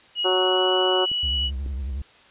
sine tone with pitch glide, 2900 to 2937 Hz, F#7 to F#7, -35 to -13 cents, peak -22 dBFS, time 0.15-1.51 s, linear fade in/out 50 ms, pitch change +22 cents, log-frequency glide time 0.32-0.75 s
harmonic tone, 185 Hz, F#3, in tune, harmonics 2 / 3 / 4 / 5 / 6 / 7 / 8, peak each -22 / -26 / -28 / -30 / -32 / -33 / -34 dBFS, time 0.24-1.06 s, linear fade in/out 20 ms
clicks, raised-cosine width 3 ms, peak -26 dBFS, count 2, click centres 1.116 / 1.662 s
triangle tone with vibrato, 67 Hz, C2, 42 cents sharp, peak -24 dBFS, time 1.23-2.02 s, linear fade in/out 5 ms, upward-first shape triangle, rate 11 Hz, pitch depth 160 cents each way
effects white hiss -52 dBFS RMS until 2.3 s + resampled to 8000 Hz

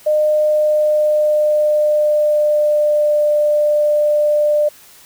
sine tone with pitch glide, 608 to 596.2 Hz, D#5 to D5, -40 to +26 cents, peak -11 dBFS, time 0.06-4.69 s, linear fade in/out 10 ms, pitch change -34 cents, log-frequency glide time 0.28-3.18 s, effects white hiss -44 dBFS RMS until 5.05 s

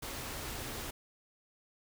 pink band-stop noise, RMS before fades -41 dBFS, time 0.02-0.91 s, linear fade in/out 10 ms, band 150 to 210 Hz, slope 96 dB/octave, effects none

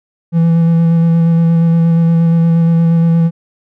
triangle tone with vibrato, 166.4 Hz, E3, 17 cents sharp, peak -5 dBFS, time 0.32-3.31 s, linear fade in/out 50 ms, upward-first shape square, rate 8.5 Hz, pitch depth 12 cents each way, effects none

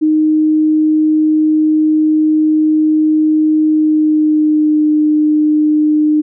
sine tone with pitch glide, 309.6 to 303.9 Hz, D#4 to D#4, -9 to -41 cents, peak -8 dBFS, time 0.01-6.22 s, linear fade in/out 20 ms, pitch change -32 cents, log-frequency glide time 3.66-4.88 s, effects none

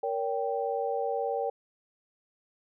sine chord, G diminished, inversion first, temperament equal with one note detuned, 466.2 / 564.7 / 784 Hz, Bb4 / Db5 / G5, 0 / +32 / 0 cents, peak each -31 / -33 / -32 dBFS, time 0.03-1.5 s, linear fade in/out 5 ms, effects none

